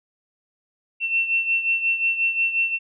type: beating tone pair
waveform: sine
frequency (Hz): 2700 / 2705.6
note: E7 / E7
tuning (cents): +41 / +44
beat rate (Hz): 5.6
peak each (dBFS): -20 / -26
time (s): 1-2.79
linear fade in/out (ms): 50
effects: none